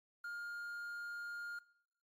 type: tone with quantisation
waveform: triangle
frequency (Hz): 1413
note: F6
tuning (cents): +20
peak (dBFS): -40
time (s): 0.24-1.59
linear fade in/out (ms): 5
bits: 11
effects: noise-tail reverb RT60 0.7 s tail -21 dB re dry + MP3 64 kbps